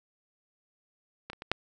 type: clicks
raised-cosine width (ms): 0.3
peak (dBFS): -22 / -27 / -24 / -9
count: 4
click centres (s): 1.3 / 1.332 / 1.421 / 1.516
effects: none